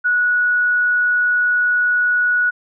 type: tone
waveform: sine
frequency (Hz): 1465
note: F#6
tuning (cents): -18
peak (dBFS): -13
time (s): 0.04-2.51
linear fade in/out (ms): 20
effects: none